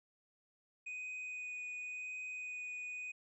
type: tone with vibrato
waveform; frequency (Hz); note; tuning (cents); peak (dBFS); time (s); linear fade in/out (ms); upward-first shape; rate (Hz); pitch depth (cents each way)
triangle; 2489; D#7; 0; -40; 0.86-3.12; 10; sine; 0.92; 10
effects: resampled to 22050 Hz